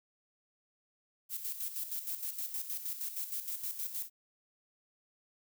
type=noise with tremolo; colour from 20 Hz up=violet; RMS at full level=-37 dBFS; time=1.29-4.1 s; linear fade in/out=50 ms; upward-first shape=square; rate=6.4 Hz; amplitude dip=60%; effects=none